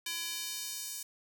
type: tone with high-pass filter sweep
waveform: square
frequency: 336.3 Hz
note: E4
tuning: 35 cents sharp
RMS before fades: -39 dBFS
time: 0.06-1.03 s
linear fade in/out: 5 ms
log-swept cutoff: 2800 to 6800 Hz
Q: 0.99
effects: 10-bit